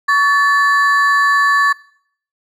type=ring-modulated tone; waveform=triangle; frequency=1436 Hz; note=F6; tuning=48 cents sharp; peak=-5 dBFS; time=0.08-1.73 s; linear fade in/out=10 ms; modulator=308 Hz; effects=noise-tail reverb RT60 0.6 s tail -20 dB re dry